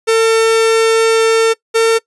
45% pulse tone pair in turn, 450.2 / 452.8 Hz, A4 / A4, +40 / +50 cents, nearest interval unison, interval 10 cents, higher second, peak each -8 dBFS, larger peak neither, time 0.07-1.54 / 1.74-1.99 s, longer first, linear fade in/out 20 ms, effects noise-tail reverb RT60 0.1 s tail -22 dB re dry + resampled to 24000 Hz

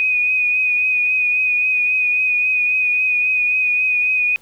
sine tone with vibrato, 2489 Hz, D#7, in tune, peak -14 dBFS, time 0-4.36 s, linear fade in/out 0 ms, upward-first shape triangle, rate 3.7 Hz, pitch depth 30 cents each way, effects pink hiss -52 dBFS RMS until 4.41 s

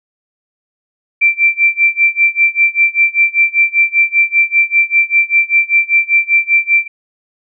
sine tone with tremolo, 2349 Hz, D7, in tune, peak -5 dBFS, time 1.21-6.88 s, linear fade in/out 10 ms, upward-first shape sine, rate 5.1 Hz, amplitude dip 95%, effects none

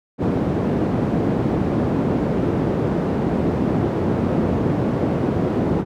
white band-pass noise, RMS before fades -20 dBFS, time 0.18-5.85 s, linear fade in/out 50 ms, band 100 to 320 Hz, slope 12 dB/octave, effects none

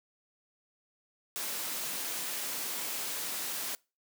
white noise, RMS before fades -36 dBFS, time 1.36-3.75 s, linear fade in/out 0 ms, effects noise-tail reverb RT60 0.3 s tail -25 dB re dry + high-pass 200 Hz 12 dB/octave

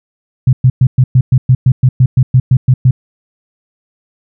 sine tone bursts, 127.8 Hz, C3, 40 cents flat, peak -3 dBFS, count 15, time 0.47-2.91 s, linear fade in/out 5 ms, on 60 ms, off 110 ms, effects none

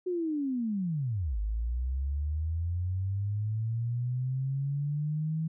sine linear two-way sweep, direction down then up, 370 to 50.5 to 161.5 Hz, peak -28 dBFS, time 0.06-5.48 s, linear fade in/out 10 ms, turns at 1.38 s, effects none

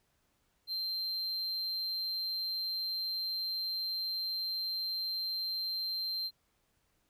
triangle tone, 4144 Hz, C8, 17 cents flat, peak -32 dBFS, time 0.67-6.31 s, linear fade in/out 50 ms, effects pink hiss -75 dBFS RMS until 7.09 s

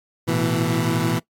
20% pulse chord, A suspended second, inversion none, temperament equal with one note detuned, 111.99 / 123.47 / 164.81 Hz, A2 / B2 / E3, +31 / 0 / 0 cents, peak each -20 / -19 / -17 dBFS, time 0.27-1.2 s, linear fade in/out 20 ms, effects noise-tail reverb RT60 0.1 s tail -21 dB re dry + AAC 64 kbps

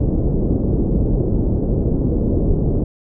pink low-pass noise, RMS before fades -17 dBFS, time 0-2.84 s, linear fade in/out 5 ms, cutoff 440 Hz, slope 24 dB/octave, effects none

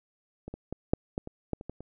clicks, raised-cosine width 2 ms, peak -26 / -25 / -21 / -9 / -17 / -26 / -16 / -28 / -23 / -29 dBFS, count 10, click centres 0.48 / 0.54 / 0.726 / 0.935 / 1.179 / 1.274 / 1.533 / 1.611 / 1.696 / 1.806 s, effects none

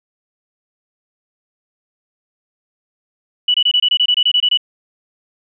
sine tone bursts, 2953 Hz, F#7, 4 cents flat, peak -10 dBFS, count 13, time 3.48-4.574 s, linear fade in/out 5 ms, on 62 ms, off 24 ms, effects none

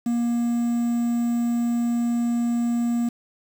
triangle tone with quantisation, 236.6 Hz, A#3, 26 cents sharp, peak -18 dBFS, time 0.06-3.09 s, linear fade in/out 5 ms, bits 7, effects none

